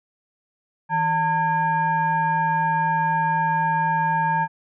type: tone with frequency modulation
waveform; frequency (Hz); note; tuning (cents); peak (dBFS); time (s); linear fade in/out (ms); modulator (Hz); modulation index
sine; 902; A5; +43; -18; 0.89-4.48; 50; 741; 0.74
effects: none